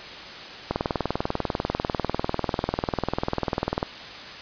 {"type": "click train", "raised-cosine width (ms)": 1, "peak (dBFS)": -9, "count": 64, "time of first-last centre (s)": [0.71, 3.829], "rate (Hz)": 20.2, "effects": ["white hiss -38 dBFS RMS until 4.41 s", "resampled to 11025 Hz"]}